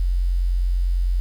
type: tone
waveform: sine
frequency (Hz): 44.55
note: F1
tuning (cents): +35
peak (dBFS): -17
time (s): 0-1.2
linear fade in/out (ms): 0
effects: 8-bit